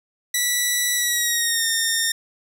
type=tone with pitch glide; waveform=10% pulse; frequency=1958 to 1826.9 Hz; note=B6 to A#6; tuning=-15 to -35 cents; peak=-10 dBFS; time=0.34-2.12 s; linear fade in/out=5 ms; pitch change=-120 cents; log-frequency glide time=0.95-1.66 s; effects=none